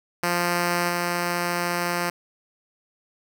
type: tone with level steps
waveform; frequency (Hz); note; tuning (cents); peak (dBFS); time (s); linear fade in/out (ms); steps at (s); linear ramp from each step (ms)
5% pulse; 174.61; F3; 0; -10 / -12; 0.23-2.1; 5; 0.88; 20
effects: none